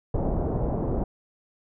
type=low-pass noise; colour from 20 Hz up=pink; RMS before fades=-26 dBFS; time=0.14-1.04 s; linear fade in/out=5 ms; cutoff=740 Hz; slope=24 dB/octave; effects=none